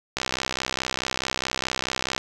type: click train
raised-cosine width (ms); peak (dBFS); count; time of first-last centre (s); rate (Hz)
0.2; -7; 131; 0.17-2.179; 64.7
effects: none